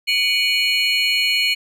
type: tone cluster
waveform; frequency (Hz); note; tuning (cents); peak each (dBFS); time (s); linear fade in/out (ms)
triangle; 2258 / 2438 / 2946 / 4288; C#7 / D#7 / F#7 / C8; +31 / -36 / -8 / +42; -20; 0.07-1.55; 20
effects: none